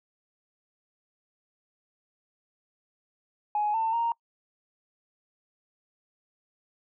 sine tone with pitch steps, 838 / 896 / 930 Hz, G#5 / A5 / A#5, +15 / +31 / -4 cents, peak -23 dBFS, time 3.55-4.12 s, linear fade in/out 2 ms, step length 190 ms, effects noise-tail reverb RT60 0.1 s tail -26 dB re dry + tanh soft clip ceiling -19 dBFS

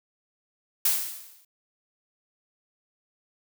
blue noise with exponential decay, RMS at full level -20 dBFS, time 0.85-1.45 s, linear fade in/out 5 ms, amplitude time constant 130 ms, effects none

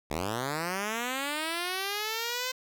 5% pulse linear sweep, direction up, 69.5 to 517 Hz, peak -19 dBFS, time 0.1-2.52 s, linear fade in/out 10 ms, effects none

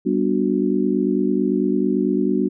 sine chord, G major seventh, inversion none, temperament just, 196 / 245 / 294 / 367.5 Hz, G3 / B3 / D4 / F#4, 0 / -14 / +2 / -12 cents, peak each -22 dBFS, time 0.05-2.49 s, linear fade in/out 20 ms, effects none

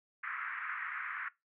pink band-pass noise, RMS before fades -40 dBFS, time 0.23-1.29 s, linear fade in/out 10 ms, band 1200 to 2100 Hz, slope 48 dB/octave, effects noise-tail reverb RT60 0.2 s tail -21 dB re dry

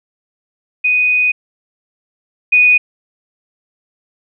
sine tone pair in turn, 2489 / 2478 Hz, D#7 / D#7, 0 / -8 cents, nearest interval unison, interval 8 cents, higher first, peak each -10 / -6 dBFS, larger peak second, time 0.84-1.32 / 2.52-2.78 s, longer first, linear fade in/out 10 ms, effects none

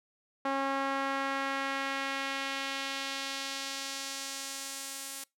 sawtooth tone with band-pass filter sweep, 272.7 Hz, C#4, 28 cents flat, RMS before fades -35 dBFS, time 0.45-5.24 s, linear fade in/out 5 ms, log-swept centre 1000 to 10000 Hz, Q 1, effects noise-tail reverb RT60 0.2 s tail -25 dB re dry

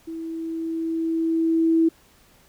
sine tone with level ramp, 326.8 Hz, E4, 15 cents flat, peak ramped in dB -30 to -14 dBFS, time 0.07-1.89 s, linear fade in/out 10 ms, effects pink hiss -56 dBFS RMS until 2.48 s

